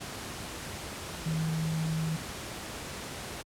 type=tone in noise; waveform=sine; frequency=160 Hz; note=D#3; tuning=49 cents sharp; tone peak=-28 dBFS; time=1.25-2.17 s; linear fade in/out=20 ms; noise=pink; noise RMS=-39 dBFS; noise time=0-3.43 s; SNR=+8 dB; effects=high-pass 60 Hz 12 dB/octave + low-pass 11000 Hz 12 dB/octave